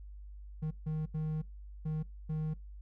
triangle tone bursts at uneven times, 155.56 Hz, D#3, in tune, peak -30 dBFS, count 5, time 0.62-0.71 / 0.86-1.06 / 1.14-1.42 / 1.85-2.03 / 2.29-2.54 s, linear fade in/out 10 ms, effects noise-tail reverb RT60 0.2 s tail -22 dB re dry + added 50 Hz sine -45 dBFS peak until 2.81 s

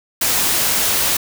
white noise, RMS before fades -17 dBFS, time 0.21-1.17 s, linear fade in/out 5 ms, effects none

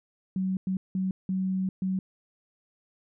sine tone bursts at uneven times, 188.4 Hz, F#3, 32 cents sharp, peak -25 dBFS, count 5, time 0.36-0.57 / 0.67-0.77 / 0.95-1.11 / 1.29-1.69 / 1.82-1.99 s, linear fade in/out 2 ms, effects none

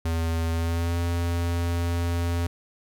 square tone with pitch glide, 82.41 to 85.66 Hz, E2 to F2, 0 to -33 cents, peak -24 dBFS, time 0.05-2.47 s, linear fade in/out 5 ms, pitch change +67 cents, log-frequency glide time 0.51-0.98 s, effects 11-bit

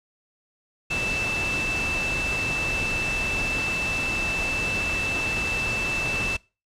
sine tone in noise, 2645 Hz, E7, 5 cents sharp, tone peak -25 dBFS, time 0.9-6.37 s, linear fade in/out 10 ms, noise pink, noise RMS -30 dBFS, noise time 0.9-6.37 s, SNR +2 dB, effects noise-tail reverb RT60 0.3 s tail -23 dB re dry + low-pass 7000 Hz 12 dB/octave

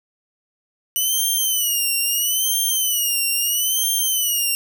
5% pulse tone with vibrato, 2960 Hz, F#7, in tune, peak -10 dBFS, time 0.96-4.55 s, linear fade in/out 0 ms, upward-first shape sine, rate 0.76 Hz, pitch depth 120 cents each way, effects none

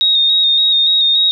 sine tone with vibrato, 3729 Hz, A#7, in tune, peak -9 dBFS, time 0.01-1.31 s, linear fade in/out 0 ms, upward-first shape square, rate 3.5 Hz, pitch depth 24 cents each way, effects none

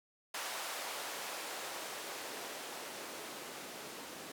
blue noise with band-pass filter sweep, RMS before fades -44 dBFS, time 0.34-4.32 s, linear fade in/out 5 ms, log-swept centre 720 to 270 Hz, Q 0.94, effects none

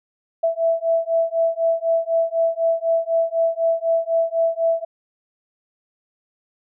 sine beating tone pair, 659.3 / 663.3 Hz, E5 / E5, 0 / +11 cents, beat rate 4 Hz, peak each -20 dBFS, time 0.43-4.85 s, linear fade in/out 10 ms, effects none

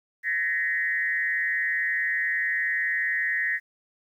sine tone with frequency modulation, 1864.7 Hz, A#6, in tune, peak -23 dBFS, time 0.23-3.6 s, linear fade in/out 50 ms, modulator 158 Hz, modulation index 0.97, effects 10-bit

